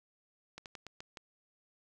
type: slowing click train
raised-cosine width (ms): 0.2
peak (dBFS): -28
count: 6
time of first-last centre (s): 0.58-1.172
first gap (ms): 78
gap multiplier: 1.21
effects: none